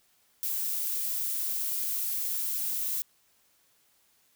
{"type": "noise", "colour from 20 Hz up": "violet", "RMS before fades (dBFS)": -31, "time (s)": [0.43, 3.02], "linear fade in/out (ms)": 0, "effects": ["white hiss -67 dBFS RMS until 4.35 s"]}